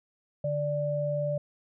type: tone pair together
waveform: sine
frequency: 146.83 / 587.3 Hz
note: D3 / D5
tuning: 0 / 0 cents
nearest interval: 2 octaves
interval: 2400 cents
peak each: -31 / -28 dBFS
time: 0.44-1.38 s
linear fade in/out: 5 ms
effects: none